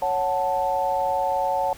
sine chord, F# minor, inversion second, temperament equal, 554.4 / 740 / 880 Hz, C#5 / F#5 / A5, 0 / 0 / 0 cents, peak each -26 / -25 / -24 dBFS, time 0.02-1.73 s, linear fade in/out 2 ms, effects added 50 Hz sine -49 dBFS peak until 1.77 s + pink hiss -46 dBFS RMS until 1.77 s

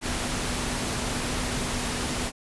sine tone in noise, 245.5 Hz, B3, 10 cents flat, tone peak -36 dBFS, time 0.01-2.32 s, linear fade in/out 50 ms, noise pink, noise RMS -29 dBFS, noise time 0.01-2.32 s, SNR -10 dB, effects resampled to 24000 Hz

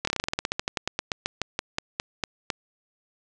slowing click train, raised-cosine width 0.2 ms, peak -8 dBFS, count 25, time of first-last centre 0.05-2.502 s, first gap 24 ms, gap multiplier 1.11, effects resampled to 22050 Hz + 7-bit

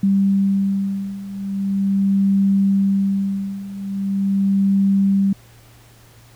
sine beating tone pair, 196 / 196.41 Hz, G3 / G3, 0 / +4 cents, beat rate 0.41 Hz, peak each -20 / -17 dBFS, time 0.03-5.33 s, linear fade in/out 5 ms, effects added 116 Hz sine -47 dBFS peak until 6.35 s + pink hiss -50 dBFS RMS until 6.35 s

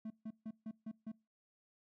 triangle tone bursts, 220 Hz, A3, in tune, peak -39 dBFS, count 6, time 0.05-1.118 s, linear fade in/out 5 ms, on 53 ms, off 150 ms, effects noise-tail reverb RT60 0.3 s tail -24 dB re dry

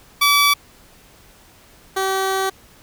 15% pulse tone pair in turn, 1150 / 383.8 Hz, D6 / G4, -37 / -37 cents, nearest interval octave + perfect fifth, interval 1900 cents, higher first, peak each -6 / -12 dBFS, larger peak first, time 0.21-0.54 / 1.96-2.5 s, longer second, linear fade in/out 10 ms, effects pink hiss -49 dBFS RMS until 2.82 s

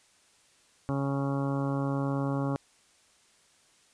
harmonic tone, 138.4 Hz, C#3, 2 cents flat, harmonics 1 / 2 / 3 / 4 / 5 / 6 / 7 / 8 / 9 / 10, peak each -30 / -31 / -40 / -37 / -46 / -41 / -47 / -41 / -48 / -47 dBFS, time 0.89-2.56 s, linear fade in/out 0 ms, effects white hiss -63 dBFS RMS until 3.93 s + resampled to 22050 Hz

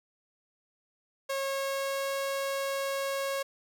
sawtooth tone with pitch glide, 545 to 548.5 Hz, C#5 to C#5, -29 to -18 cents, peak -26 dBFS, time 1.29-3.43 s, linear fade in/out 10 ms, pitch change +11 cents, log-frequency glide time 1.41-2.15 s, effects none

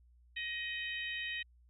harmonic tone with a mistuned harmonic, 628 Hz, D#5, 16 cents sharp, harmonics 3 / 4 / 5 / 6, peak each -40 / -42 / -44 / -46 dBFS, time 0.36-1.43 s, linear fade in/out 10 ms, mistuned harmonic 5, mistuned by -42 cents, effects added 60 Hz sine -61 dBFS peak until 1.69 s

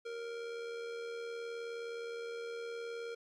square tone with amplitude modulation, 466.2 Hz, A#4, in tune, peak -39 dBFS, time 0.05-3.15 s, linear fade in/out 10 ms, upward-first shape sine, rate 79.3 Hz, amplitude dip 40%, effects low-pass 5000 Hz 12 dB/octave + 13-bit

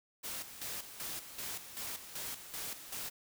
white noise with tremolo, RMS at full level -41 dBFS, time 0.23-3.1 s, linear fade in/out 20 ms, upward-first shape square, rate 2.6 Hz, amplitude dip 65%, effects none

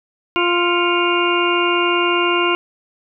harmonic tone with a mistuned harmonic, 349.2 Hz, F4, in tune, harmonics 1 / 2 / 3 / 4 / 6 / 7 / 8, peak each -18 / -27 / -20 / -23 / -26 / -27 / -21 dBFS, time 0.36-2.55 s, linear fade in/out 0 ms, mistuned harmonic 6, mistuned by +79 cents, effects none

